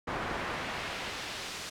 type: noise with band-pass filter sweep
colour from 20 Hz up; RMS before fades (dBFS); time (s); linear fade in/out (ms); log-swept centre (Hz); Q
brown; -37; 0.07-1.7; 10; 1200 to 5500; 0.79
effects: none